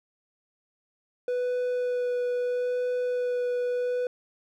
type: tone with vibrato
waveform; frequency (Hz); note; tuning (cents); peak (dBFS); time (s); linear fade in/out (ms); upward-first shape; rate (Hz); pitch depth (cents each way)
triangle; 493.9; B4; 0; -23; 1.28-4.07; 2; sine; 0.77; 9
effects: none